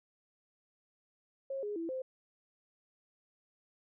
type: tone with pitch steps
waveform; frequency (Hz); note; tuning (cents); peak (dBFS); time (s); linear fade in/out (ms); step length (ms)
sine; 541 / 414.8 / 331.8 / 520; C#5 / G#4 / E4 / C5; -42 / -2 / +11 / -11; -35; 1.5-2.02; 5; 130
effects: none